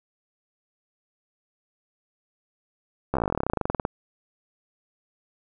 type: slowing click train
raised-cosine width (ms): 1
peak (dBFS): -10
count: 25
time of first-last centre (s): 3.14-3.851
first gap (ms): 14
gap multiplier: 1.06
effects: none